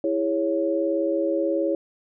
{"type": "chord", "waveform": "sine", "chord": "C# minor", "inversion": "first", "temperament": "equal with one note detuned", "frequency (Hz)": [329.6, 408.2, 554.4], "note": ["E4", "G#4", "C#5"], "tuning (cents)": [0, -30, 0], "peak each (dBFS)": [-24, -28, -24], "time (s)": [0.04, 1.75], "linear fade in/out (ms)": 2, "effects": []}